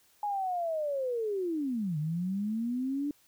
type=linear two-way sweep; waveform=sine; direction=down then up; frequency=840 to 146.83 to 294.5 Hz; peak=-29 dBFS; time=0.23-3.11 s; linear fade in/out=2 ms; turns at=1.98 s; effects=white hiss -65 dBFS RMS until 3.27 s